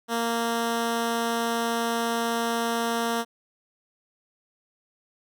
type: tone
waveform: 10% pulse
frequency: 231.8 Hz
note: A#3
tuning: 10 cents flat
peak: -16 dBFS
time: 0.08-3.25 s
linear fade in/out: 50 ms
effects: none